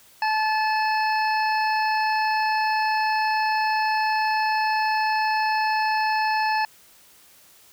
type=harmonic tone; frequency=867 Hz; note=A5; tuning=26 cents flat; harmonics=1 / 2 / 3 / 5 / 6; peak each=-21 / -27 / -31 / -35 / -37 dBFS; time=0.22-6.65 s; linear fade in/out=2 ms; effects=white hiss -53 dBFS RMS until 7.72 s